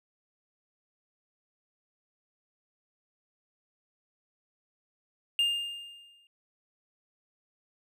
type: tone with exponential decay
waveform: triangle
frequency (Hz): 2811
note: F7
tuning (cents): +11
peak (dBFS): -20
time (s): 5.39-6.27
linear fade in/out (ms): 1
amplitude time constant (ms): 190
effects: none